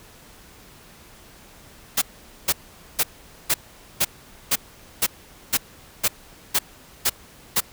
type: noise bursts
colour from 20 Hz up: white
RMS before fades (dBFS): -19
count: 12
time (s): 1.97-7.606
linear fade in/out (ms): 10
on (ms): 48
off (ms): 460
effects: pink hiss -48 dBFS RMS until 7.72 s